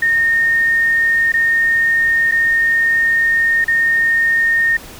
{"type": "tone with dropouts", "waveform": "sine", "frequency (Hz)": 1837, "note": "A#6", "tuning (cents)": -26, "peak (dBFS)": -11, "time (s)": [0.02, 4.77], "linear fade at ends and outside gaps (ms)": 5, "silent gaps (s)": [[1.321, 1.338], [2.313, 2.32], [3.644, 3.68]], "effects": ["pink hiss -36 dBFS RMS until 4.99 s"]}